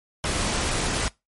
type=noise; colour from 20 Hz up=pink; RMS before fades=-25 dBFS; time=0.24-1.08 s; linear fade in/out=0 ms; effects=noise-tail reverb RT60 0.2 s tail -21 dB re dry + MP3 48 kbps